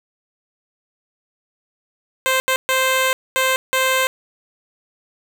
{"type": "tone bursts at uneven times", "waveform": "10% pulse", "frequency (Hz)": 522, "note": "C5", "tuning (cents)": -4, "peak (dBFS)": -7, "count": 5, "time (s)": [[2.26, 2.4], [2.48, 2.56], [2.69, 3.13], [3.36, 3.56], [3.73, 4.07]], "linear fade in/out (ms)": 0, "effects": []}